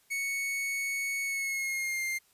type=tone with pitch glide; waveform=45% pulse; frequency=2217 to 2107 Hz; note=C#7 to C7; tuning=0 to +12 cents; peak=-30 dBFS; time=0.1-2.19 s; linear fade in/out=20 ms; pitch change=-88 cents; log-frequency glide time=1.24-2.04 s; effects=white hiss -66 dBFS RMS until 2.33 s + resampled to 32000 Hz